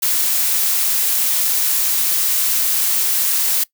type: noise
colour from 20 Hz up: blue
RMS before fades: -17 dBFS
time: 0.02-3.64 s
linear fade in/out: 10 ms
effects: noise-tail reverb RT60 0.1 s tail -21 dB re dry